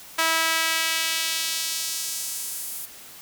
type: tone with high-pass filter sweep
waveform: sawtooth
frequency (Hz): 325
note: E4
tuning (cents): -24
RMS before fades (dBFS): -26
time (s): 0.18-2.86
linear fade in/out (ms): 10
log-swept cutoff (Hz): 1200 to 12000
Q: 0.93
effects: white hiss -44 dBFS RMS until 3.21 s